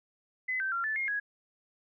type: tone with pitch steps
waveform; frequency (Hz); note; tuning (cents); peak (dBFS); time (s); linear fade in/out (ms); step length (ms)
sine; 2024 / 1553 / 1377 / 1749 / 2136 / 1663; B6 / G6 / F6 / A6 / C7 / G#6; +42 / -17 / -25 / -11 / +35 / +2; -29; 0.48-1.2; 10; 120
effects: none